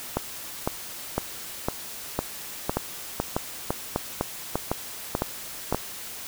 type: two click trains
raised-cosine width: 1 ms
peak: -9 / -9 dBFS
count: 12 / 6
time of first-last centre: 0.17-5.726 / 2.77-5.746 s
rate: 1.98 / 1.68 Hz
effects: white hiss -38 dBFS RMS until 6.27 s